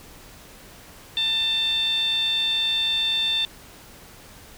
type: tone with band-pass filter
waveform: 15% pulse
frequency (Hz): 893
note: A5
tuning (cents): +25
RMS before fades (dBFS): -23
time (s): 1.17-3.45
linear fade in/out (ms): 0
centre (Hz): 3500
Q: 9.1
effects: pink hiss -46 dBFS RMS until 4.57 s

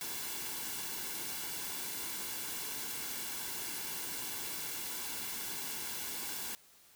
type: noise with comb filter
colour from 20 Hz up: white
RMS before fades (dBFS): -40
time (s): 0.01-6.55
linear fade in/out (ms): 0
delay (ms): 1.6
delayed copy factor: -0.55
effects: white hiss -62 dBFS RMS until 6.95 s

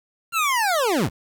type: linear sweep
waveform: 25% pulse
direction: down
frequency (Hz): 1396.9 to 54.8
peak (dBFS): -15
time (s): 0.32-1.1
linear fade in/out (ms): 50
effects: 8-bit

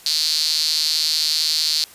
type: tone with high-pass filter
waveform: sawtooth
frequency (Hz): 155.56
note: D#3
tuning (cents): 0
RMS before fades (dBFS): -20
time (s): 0.06-1.84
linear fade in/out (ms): 2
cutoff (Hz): 4400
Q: 7.3
effects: white hiss -45 dBFS RMS until 1.94 s + resampled to 32000 Hz

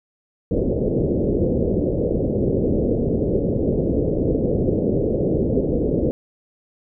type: low-pass noise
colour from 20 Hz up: white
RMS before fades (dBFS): -20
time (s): 0.51-6.11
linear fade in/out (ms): 0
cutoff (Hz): 520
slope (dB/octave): 48
effects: none

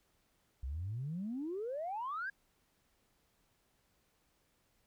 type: exponential sweep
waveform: sine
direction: up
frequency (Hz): 61.1 to 1661.2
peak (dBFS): -36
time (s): 0.63-2.3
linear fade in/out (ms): 5
effects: tanh soft clip ceiling -32 dBFS + pink hiss -75 dBFS RMS until 4.86 s

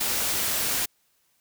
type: noise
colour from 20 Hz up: white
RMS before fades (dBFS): -26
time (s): 0-0.86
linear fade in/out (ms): 10
effects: white hiss -68 dBFS RMS until 1.4 s

